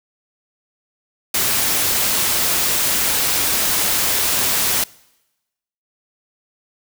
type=noise; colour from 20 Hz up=white; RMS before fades=-18 dBFS; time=1.34-4.84 s; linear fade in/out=5 ms; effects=noise-tail reverb RT60 1.0 s tail -24 dB re dry